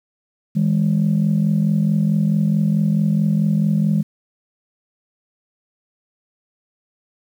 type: tone pair together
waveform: sine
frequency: 159.3 / 203.9 Hz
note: D#3 / G#3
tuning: +41 / -32 cents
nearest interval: major third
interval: 427 cents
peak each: -16 dBFS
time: 0.55-4.03 s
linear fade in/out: 20 ms
effects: tanh soft clip ceiling -9 dBFS + 8-bit